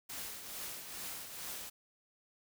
white noise with tremolo, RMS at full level -42 dBFS, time 0.09-1.7 s, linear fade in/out 10 ms, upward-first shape triangle, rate 2.3 Hz, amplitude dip 55%, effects none

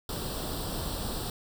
pink noise with comb filter, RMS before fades -34 dBFS, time 0.09-1.3 s, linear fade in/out 2 ms, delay 0.23 ms, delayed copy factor +0.75, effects none

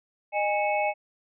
sine tone cluster, 613 / 822 / 2208 / 2585 Hz, D#5 / G#5 / C#7 / E7, -26 / -18 / -7 / -34 cents, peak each -27 / -26 / -32 / -33 dBFS, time 0.32-0.94 s, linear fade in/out 50 ms, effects none

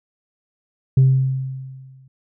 sine tone with exponential decay, 132.2 Hz, C3, 18 cents sharp, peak -6 dBFS, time 0.97-2.08 s, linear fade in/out 5 ms, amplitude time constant 240 ms, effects tanh soft clip ceiling -7 dBFS

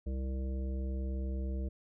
harmonic tone, 65.6 Hz, C2, 5 cents sharp, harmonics 1 / 3 / 5 / 7 / 9, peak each -33 / -43 / -47 / -50 / -52 dBFS, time 0.06-1.69 s, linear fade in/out 10 ms, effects none

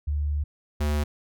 sine / square tone pair in turn, 73.42 / 74.27 Hz, D2 / D2, 0 / +20 cents, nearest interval unison, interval 20 cents, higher second, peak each -23 dBFS, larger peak neither, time 0.07-0.44 / 0.8-1.04 s, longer first, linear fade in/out 10 ms, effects none

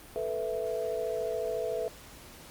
sine chord, A suspended second, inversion none, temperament equal, 440 / 493.9 / 659.3 Hz, A4 / B4 / E5, 0 / 0 / 0 cents, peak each -34 dBFS, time 0.16-1.88 s, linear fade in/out 0 ms, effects pink hiss -50 dBFS RMS until 2.5 s + Opus 32 kbps

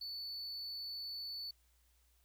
triangle tone with amplitude modulation, 4472 Hz, C#8, 14 cents sharp, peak -39 dBFS, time 0.01-1.51 s, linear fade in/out 5 ms, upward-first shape sine, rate 241 Hz, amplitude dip 30%, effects added 60 Hz sine -70 dBFS peak until 2.24 s + white hiss -75 dBFS RMS until 2.24 s

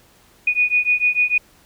sine beating tone pair, 2465 / 2471.7 Hz, D#7 / D#7, -17 / -12 cents, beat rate 6.7 Hz, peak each -18 dBFS, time 0.47-1.38 s, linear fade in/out 5 ms, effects pink hiss -53 dBFS RMS until 1.65 s

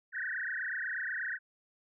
sine tone with frequency modulation, 1700 Hz, G#6, 40 cents sharp, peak -33 dBFS, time 0.12-1.39 s, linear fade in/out 50 ms, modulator 28.2 Hz, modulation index 7.5, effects none

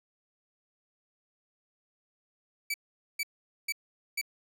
sawtooth tone bursts, 2299 Hz, D7, 37 cents flat, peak -26 dBFS, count 4, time 2.7-4.214 s, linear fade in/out 5 ms, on 41 ms, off 450 ms, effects none

